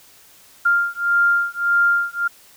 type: beating tone pair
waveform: sine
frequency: 1396.9 / 1398.6 Hz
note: F6 / F6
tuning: 0 / +2 cents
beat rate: 1.7 Hz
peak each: -18 dBFS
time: 0.65-2.28 s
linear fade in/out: 10 ms
effects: white hiss -49 dBFS RMS until 2.56 s